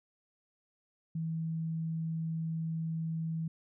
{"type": "tone", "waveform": "sine", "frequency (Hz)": 162.2, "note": "E3", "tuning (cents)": -28, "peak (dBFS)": -32, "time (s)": [1.15, 3.48], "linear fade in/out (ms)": 5, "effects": []}